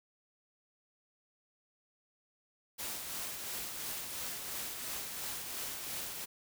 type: noise with tremolo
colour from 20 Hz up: white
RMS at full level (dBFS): -39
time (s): 2.78-6.26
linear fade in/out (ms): 20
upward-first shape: triangle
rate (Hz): 2.9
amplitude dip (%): 40
effects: none